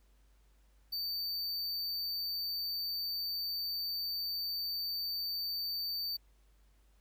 square tone, 4587 Hz, D8, 42 cents flat, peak -35 dBFS, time 0.92-6.17 s, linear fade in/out 10 ms, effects added 50 Hz sine -63 dBFS peak until 7 s + pink hiss -74 dBFS RMS until 7 s

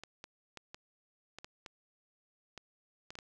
clicks, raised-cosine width 0.2 ms, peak -28 dBFS, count 11, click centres 0.036 / 0.241 / 0.573 / 0.745 / 1.386 / 1.445 / 1.662 / 2.577 / 3.105 / 3.154 / 3.188 s, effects none

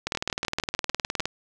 two click trains, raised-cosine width 0.2 ms, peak -9 / -10 dBFS, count 24 / 8, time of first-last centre 0.07-1.256 / 0.15-1.198 s, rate 19.4 / 6.68 Hz, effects none

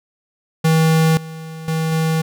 square tone with level steps, 160.4 Hz, E3, 47 cents flat, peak -12 / -30 / -18 / -16 dBFS, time 0.64-2.22 s, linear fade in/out 10 ms, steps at 1.17 / 1.68 / 1.92 s, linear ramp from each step 2 ms, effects none

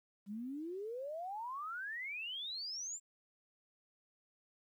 sine exponential sweep, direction up, 194 to 7520 Hz, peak -40 dBFS, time 0.26-3 s, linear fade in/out 50 ms, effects 12-bit

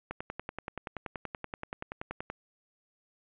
click train, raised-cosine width 0.5 ms, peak -21 dBFS, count 24, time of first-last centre 0.11-2.3 s, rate 10.5 Hz, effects resampled to 8000 Hz + 10-bit

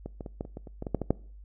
clicks, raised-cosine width 2 ms, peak -23 / -24 / -25 / -19 / -29 / -25 / -30 / -22 / -20 / -12 / -17 / -9 dBFS, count 12, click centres 0.06 / 0.208 / 0.262 / 0.409 / 0.451 / 0.571 / 0.672 / 0.824 / 0.868 / 0.947 / 1.017 / 1.106 s, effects noise-tail reverb RT60 0.5 s tail -23 dB re dry + added 50 Hz sine -45 dBFS peak until 1.44 s

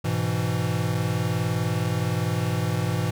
square chord, E major, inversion first, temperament equal, 103.83 / 123.47 / 164.81 Hz, G#2 / B2 / E3, 0 / 0 / 0 cents, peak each -28 dBFS, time 0.04-3.11 s, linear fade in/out 10 ms, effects none

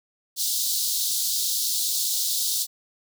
pink high-pass noise, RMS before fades -25 dBFS, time 0.36-2.67 s, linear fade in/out 50 ms, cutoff 3700 Hz, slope 48 dB/octave, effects none

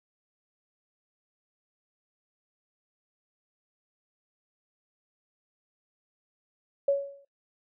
sine tone with exponential decay, 559 Hz, C#5, 14 cents sharp, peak -18 dBFS, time 6.88-7.25 s, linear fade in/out 5 ms, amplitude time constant 80 ms, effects noise-tail reverb RT60 0.2 s tail -23 dB re dry

